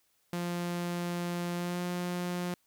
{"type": "tone with pitch glide", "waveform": "sawtooth", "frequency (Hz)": [174.4, 177.35], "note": ["F3", "F3"], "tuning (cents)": [-2, 27], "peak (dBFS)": -28, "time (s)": [0.33, 2.54], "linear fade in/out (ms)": 2, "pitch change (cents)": 29, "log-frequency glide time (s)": [1.55, 1.81], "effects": ["white hiss -72 dBFS RMS until 2.66 s"]}